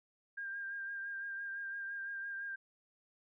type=tone with vibrato; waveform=sine; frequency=1600 Hz; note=G6; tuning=35 cents sharp; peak=-39 dBFS; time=0.37-2.56 s; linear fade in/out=10 ms; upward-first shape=sine; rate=5.9 Hz; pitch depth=25 cents each way; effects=none